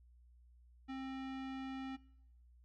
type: tone with low-pass filter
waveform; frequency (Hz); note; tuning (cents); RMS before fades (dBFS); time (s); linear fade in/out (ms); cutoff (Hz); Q
square; 265.2; C4; +23; -44; 0.88-1.97; 20; 3000; 0.98
effects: noise-tail reverb RT60 0.9 s tail -23 dB re dry + added 60 Hz sine -61 dBFS peak until 2.64 s